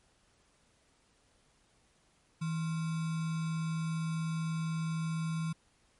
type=tone with sample-and-hold; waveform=sine; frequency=162.1 Hz; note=E3; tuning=29 cents flat; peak=-31 dBFS; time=2.41-5.53 s; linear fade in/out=10 ms; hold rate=1225 Hz; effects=pink hiss -69 dBFS RMS until 5.99 s + MP3 48 kbps